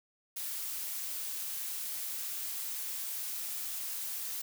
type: noise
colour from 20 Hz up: blue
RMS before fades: -38 dBFS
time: 0.36-4.42 s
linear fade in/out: 10 ms
effects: none